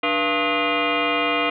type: tone with frequency modulation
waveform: sine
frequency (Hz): 874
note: A5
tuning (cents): -12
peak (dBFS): -18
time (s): 0.03-1.5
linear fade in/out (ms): 5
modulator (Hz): 390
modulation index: 5.2
effects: none